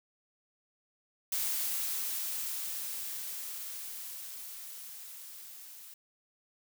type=noise with level ramp; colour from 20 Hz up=blue; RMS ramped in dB=-32 to -50 dBFS; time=1.32-5.94 s; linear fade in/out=5 ms; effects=none